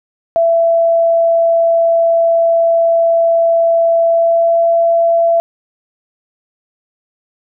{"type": "tone with pitch glide", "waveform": "sine", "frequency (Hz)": [668, 672.3], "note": ["E5", "E5"], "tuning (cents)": [23, 34], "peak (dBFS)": -8, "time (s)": [0.36, 5.4], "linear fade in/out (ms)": 0, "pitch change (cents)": 11, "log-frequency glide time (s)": [4.06, 4.63], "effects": []}